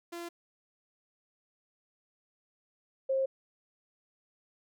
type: tone pair in turn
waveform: sawtooth / sine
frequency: 342.6 / 533.7 Hz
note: F4 / C5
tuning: -33 / +34 cents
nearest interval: minor sixth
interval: 767 cents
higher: second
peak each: -35 / -26 dBFS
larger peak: second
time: 0.12-0.29 / 3.09-3.26 s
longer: neither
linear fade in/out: 10 ms
effects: none